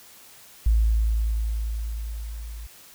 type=tone with level ramp; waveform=sine; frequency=55.1 Hz; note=A1; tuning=3 cents sharp; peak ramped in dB=-15 to -34 dBFS; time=0.66-2.67 s; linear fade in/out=5 ms; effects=white hiss -49 dBFS RMS until 2.94 s